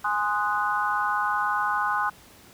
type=chord; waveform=sine; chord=Ab dominant seventh; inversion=none; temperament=equal with one note detuned; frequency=830.6 / 1042.9 / 1244.5 / 1480 Hz; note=Ab5 / C6 / Eb6 / Gb6; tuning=0 / -6 / 0 / 0 cents; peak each=-28 dBFS; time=0.04-2.1 s; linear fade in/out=10 ms; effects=pink hiss -51 dBFS RMS until 2.53 s + high-pass 60 Hz 12 dB/octave